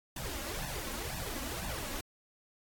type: noise with flanger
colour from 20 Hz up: pink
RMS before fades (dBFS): -39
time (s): 0.16-2.01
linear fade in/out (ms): 5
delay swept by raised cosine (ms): 1.1 to 3.7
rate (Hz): 2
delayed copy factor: +0.8
effects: AAC 64 kbps